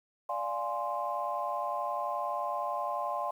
sine chord, D half-diminished seventh, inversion none, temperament equal, 587.3 / 698.5 / 830.6 / 1046.5 Hz, D5 / F5 / Ab5 / C6, 0 / 0 / 0 / 0 cents, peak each -37 / -36 / -37 / -34 dBFS, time 0.29-3.31 s, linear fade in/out 5 ms, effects tanh soft clip ceiling -20 dBFS + 10-bit

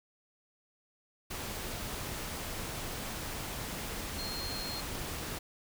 sine tone in noise, 4230 Hz, C8, 18 cents sharp, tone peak -39 dBFS, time 4.18-4.81 s, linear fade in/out 10 ms, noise pink, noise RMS -39 dBFS, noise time 1.3-5.39 s, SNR -3 dB, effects none

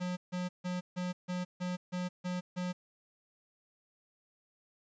square tone bursts, 180.2 Hz, F#3, 45 cents flat, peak -34 dBFS, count 9, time 0-2.73 s, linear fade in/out 20 ms, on 170 ms, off 150 ms, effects resampled to 16000 Hz + 11-bit

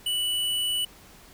square tone, 2960 Hz, F#7, in tune, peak -25 dBFS, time 0.06-0.85 s, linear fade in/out 5 ms, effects pink hiss -51 dBFS RMS until 1.33 s

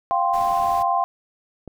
sine chord, F suspended second, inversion none, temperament equal, 698.5 / 784 / 1046.5 Hz, F5 / G5 / C6, 0 / 0 / 0 cents, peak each -22 dBFS, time 0.11-1.04 s, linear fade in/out 0 ms
pink noise, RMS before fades -39 dBFS, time 0.33-0.83 s, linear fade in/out 10 ms
click, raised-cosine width 2 ms, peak -23 dBFS, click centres 1.677 s
effects none

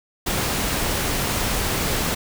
pink noise, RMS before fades -23 dBFS, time 0.26-2.15 s, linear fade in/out 10 ms, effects none

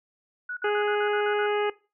sine tone bursts, 1469 Hz, F#6, 13 cents flat, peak -30 dBFS, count 8, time 0.49-1.465 s, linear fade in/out 5 ms, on 79 ms, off 49 ms
harmonic tone, 415.3 Hz, G#4, in tune, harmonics 1 / 2 / 3 / 4 / 5 / 6 / 7, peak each -24 / -30 / -34 / -36 / -38 / -40 / -41 dBFS, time 0.64-1.7 s, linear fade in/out 5 ms
effects noise-tail reverb RT60 0.3 s tail -20 dB re dry

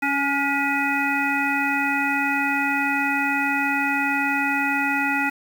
harmonic tone with a mistuned harmonic, 279.2 Hz, C#4, 13 cents sharp, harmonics 1 / 3 / 5 / 7 / 9, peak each -26 / -26 / -26 / -26 / -26 dBFS, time 0.02-5.3 s, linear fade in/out 10 ms, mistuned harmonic 5, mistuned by +38 cents, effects 7-bit

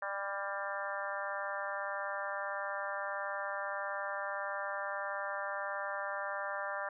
harmonic tone with a mistuned harmonic, 198.8 Hz, G3, 25 cents sharp, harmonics 3 / 4 / 5 / 6 / 7 / 8 / 9, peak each -41 / -44 / -44 / -43 / -44 / -43 / -44 dBFS, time 0.02-6.89 s, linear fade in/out 5 ms, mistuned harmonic 6, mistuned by -23 cents, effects none

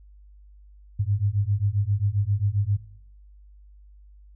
sine beating tone pair, 98 / 105.5 Hz, G2 / G#2, 0 / +28 cents, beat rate 7.5 Hz, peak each -24 dBFS, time 0.99-2.77 s, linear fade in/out 10 ms, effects noise-tail reverb RT60 0.6 s tail -17 dB re dry + added 50 Hz sine -47 dBFS peak until 4.35 s

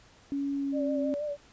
sine tone with pitch glide, 280 to 271.1 Hz, C#4 to C#4, +18 to -38 cents, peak -28 dBFS, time 0.32-1.14 s, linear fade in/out 0 ms, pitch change -56 cents, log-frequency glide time 0.55-0.98 s
sine tone with vibrato, 587.3 Hz, D5, in tune, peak -30 dBFS, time 0.72-1.37 s, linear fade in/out 50 ms, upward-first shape sine, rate 6.2 Hz, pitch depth 40 cents each way
effects pink hiss -58 dBFS RMS until 1.52 s + resampled to 16000 Hz

